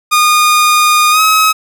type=tone with pitch glide; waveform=sawtooth; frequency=1223 to 1277.1 Hz; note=D#6 to D#6; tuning=-30 to +45 cents; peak=-3 dBFS; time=0.11-1.53 s; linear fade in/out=20 ms; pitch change=+75 cents; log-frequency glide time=1.11-1.21 s; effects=none